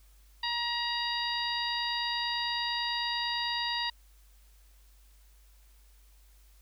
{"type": "harmonic tone", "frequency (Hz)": 949, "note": "A#5", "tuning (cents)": 31, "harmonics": [1, 2, 3, 4, 5], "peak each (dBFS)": [-35, -36, -38, -35, -36], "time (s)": [0.43, 3.9], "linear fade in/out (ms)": 5, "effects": ["added 50 Hz sine -56 dBFS peak until 6.61 s", "white hiss -66 dBFS RMS until 6.61 s"]}